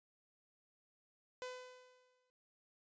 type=tone with exponential decay; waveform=sawtooth; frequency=504 Hz; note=B4; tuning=35 cents sharp; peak=-38 dBFS; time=1.42-2.3 s; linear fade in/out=0 ms; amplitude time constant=190 ms; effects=resampled to 16000 Hz